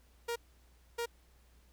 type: tone bursts at uneven times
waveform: sawtooth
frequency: 470 Hz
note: A#4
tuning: 14 cents sharp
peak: -30 dBFS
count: 2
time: 0.28-0.36 / 0.98-1.06 s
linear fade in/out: 10 ms
effects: added 60 Hz sine -62 dBFS peak until 1.72 s + pink hiss -69 dBFS RMS until 1.72 s